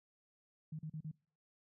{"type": "tone bursts", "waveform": "sine", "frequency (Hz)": 155.56, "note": "D#3", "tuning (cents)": 0, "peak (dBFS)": -40, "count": 4, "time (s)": [0.72, 1.113], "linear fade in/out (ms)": 5, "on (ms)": 69, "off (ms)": 39, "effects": ["noise-tail reverb RT60 0.5 s tail -25 dB re dry", "high-pass 100 Hz 12 dB/octave"]}